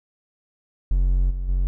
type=tone with level steps; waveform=triangle; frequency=45.04 Hz; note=F#1; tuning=46 cents flat; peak=-14 / -22 / -16 dBFS; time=0.91-1.67 s; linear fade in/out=0 ms; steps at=1.3 / 1.48 s; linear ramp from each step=10 ms; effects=none